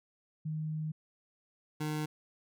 sine / 25% pulse tone pair in turn, 155.56 / 152.71 Hz, D#3 / D#3, 0 / -32 cents, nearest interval unison, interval 32 cents, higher first, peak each -33 / -29 dBFS, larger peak second, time 0.45-0.92 / 1.8-2.06 s, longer first, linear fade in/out 10 ms, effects none

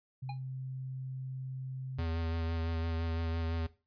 sine tone, 130.81 Hz, C3, in tune, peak -37 dBFS, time 0.22-2.02 s, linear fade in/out 10 ms
square tone with exponential decay, 816 Hz, G#5, 31 cents flat, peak -38 dBFS, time 0.29-0.4 s, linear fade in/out 5 ms, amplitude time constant 23 ms
square tone with vibrato, 82.41 Hz, E2, in tune, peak -33 dBFS, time 1.98-3.67 s, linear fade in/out 10 ms, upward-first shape sine, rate 5.9 Hz, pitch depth 19 cents each way
effects noise-tail reverb RT60 0.3 s tail -17 dB re dry + resampled to 11025 Hz

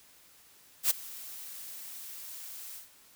blue noise with ADSR envelope, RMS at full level -23 dBFS, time 0.83-2.89 s, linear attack 73 ms, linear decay 14 ms, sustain -21 dB, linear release 140 ms, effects white hiss -59 dBFS RMS until 3.15 s

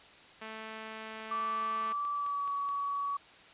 5% pulse tone, 219.7 Hz, A3, 2 cents flat, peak -30 dBFS, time 0.41-1.93 s, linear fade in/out 10 ms
click train, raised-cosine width 0.2 ms, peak -33 dBFS, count 8, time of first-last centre 1.2-2.689 s, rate 4.7 Hz
sine tone with pitch glide, 1160 to 1130.9 Hz, D6 to C#6, -22 to +34 cents, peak -31 dBFS, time 1.31-3.17 s, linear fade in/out 5 ms, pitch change -44 cents, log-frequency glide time 2.13-2.5 s
effects white hiss -55 dBFS RMS until 3.53 s + resampled to 8000 Hz

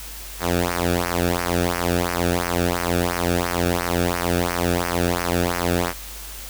sawtooth tone with flanger, 87.31 Hz, F2, in tune, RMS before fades -22 dBFS, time 0.39-5.94 s, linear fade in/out 50 ms, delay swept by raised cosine 0.26 to 1.01 ms, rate 2.9 Hz, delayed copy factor -1, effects added 50 Hz sine -37 dBFS peak until 6.49 s + white hiss -37 dBFS RMS until 6.49 s

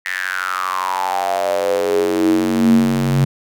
square tone with high-pass filter sweep, 46.25 Hz, F#1, in tune, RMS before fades -17 dBFS, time 0.05-3.25 s, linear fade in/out 10 ms, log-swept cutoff 1900 to 150 Hz, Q 8.3, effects none

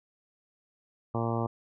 harmonic tone, 115.6 Hz, A#2, 14 cents flat, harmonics 1 / 2 / 3 / 4 / 5 / 6 / 7 / 8 / 9 / 10, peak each -31 / -34 / -36 / -37 / -38 / -39 / -39 / -40 / -41 / -41 dBFS, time 1.14-1.47 s, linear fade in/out 10 ms, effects none

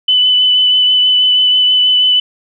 sine tone with vibrato, 3000 Hz, F#7, 23 cents sharp, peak -7 dBFS, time 0.08-2.2 s, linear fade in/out 5 ms, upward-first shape triangle, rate 6.2 Hz, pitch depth 15 cents each way, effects none

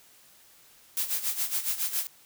blue noise with tremolo, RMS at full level -27 dBFS, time 0.97-2.07 s, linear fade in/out 0 ms, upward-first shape sine, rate 7.2 Hz, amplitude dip 75%, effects white hiss -57 dBFS RMS until 2.25 s

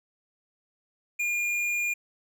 triangle tone with tanh clipping, 2417 Hz, D7, 49 cents sharp, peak -27 dBFS, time 1.19-1.94 s, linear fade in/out 10 ms, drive 15 dB, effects none

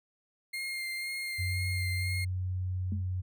35% pulse tone with vibrato, 2118 Hz, C7, 21 cents sharp, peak -32 dBFS, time 0.53-2.25 s, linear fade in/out 10 ms, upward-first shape sine, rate 2 Hz, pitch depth 19 cents each way
sine tone, 92 Hz, F#2, 9 cents flat, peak -30 dBFS, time 1.38-3.22 s, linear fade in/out 20 ms
sine tone with exponential decay, 209.5 Hz, G#3, 15 cents sharp, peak -31 dBFS, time 2.92-3.1 s, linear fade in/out 2 ms, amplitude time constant 37 ms
effects none

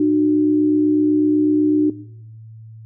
sine tone pair together, 301.3 / 369.3 Hz, D4 / F#4, +44 / -3 cents, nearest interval major third, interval 353 cents, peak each -13 / -21 dBFS, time 0-1.9 s, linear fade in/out 5 ms, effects noise-tail reverb RT60 0.8 s tail -19 dB re dry + added 111 Hz sine -36 dBFS peak until 2.85 s

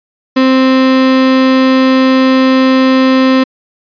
35% pulse tone, 261.6 Hz, C4, in tune, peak -4 dBFS, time 0.36-3.44 s, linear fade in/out 10 ms, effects resampled to 11025 Hz

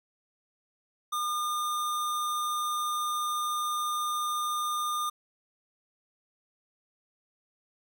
square tone, 1211 Hz, D#6, 47 cents flat, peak -29 dBFS, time 1.12-5.1 s, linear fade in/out 10 ms, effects none

